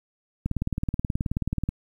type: click train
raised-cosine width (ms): 5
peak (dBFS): -13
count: 24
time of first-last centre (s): 0.46-1.69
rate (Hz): 18.7
effects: 9-bit